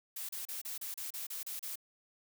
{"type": "noise bursts", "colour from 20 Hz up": "blue", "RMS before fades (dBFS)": -41, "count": 10, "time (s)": [0.16, 1.757], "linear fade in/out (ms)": 5, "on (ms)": 130, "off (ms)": 33, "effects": []}